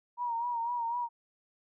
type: tone with vibrato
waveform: sine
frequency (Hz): 946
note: A#5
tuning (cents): +25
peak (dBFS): -30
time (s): 0.17-1.09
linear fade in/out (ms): 50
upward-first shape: sine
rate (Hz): 4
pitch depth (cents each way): 54
effects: none